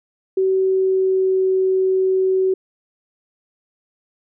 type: tone with pitch glide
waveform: sine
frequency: 380 to 377.4 Hz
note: F#4 to F#4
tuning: +46 to +34 cents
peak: -14 dBFS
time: 0.37-2.54 s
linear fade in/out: 5 ms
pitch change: -12 cents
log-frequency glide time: 0.51-1.46 s
effects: none